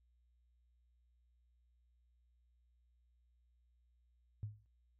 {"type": "tone with exponential decay", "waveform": "sine", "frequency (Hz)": 105.6, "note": "G#2", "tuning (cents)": 29, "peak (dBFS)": -37, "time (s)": [4.43, 4.66], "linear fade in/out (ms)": 0, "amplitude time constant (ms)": 50, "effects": ["noise-tail reverb RT60 0.1 s tail -22 dB re dry", "added 60 Hz sine -70 dBFS peak until 4.99 s"]}